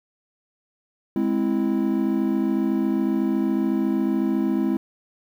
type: chord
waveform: triangle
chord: Ab augmented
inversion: none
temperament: equal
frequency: 207.7 / 261.6 / 329.6 Hz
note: Ab3 / C4 / E4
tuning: 0 / 0 / 0 cents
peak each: -22 dBFS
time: 1.16-4.77 s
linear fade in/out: 2 ms
effects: 9-bit